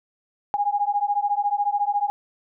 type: beating tone pair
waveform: sine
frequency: 812 / 826 Hz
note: G#5 / G#5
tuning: -39 / -10 cents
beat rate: 14 Hz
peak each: -23 dBFS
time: 0.54-2.1 s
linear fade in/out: 0 ms
effects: none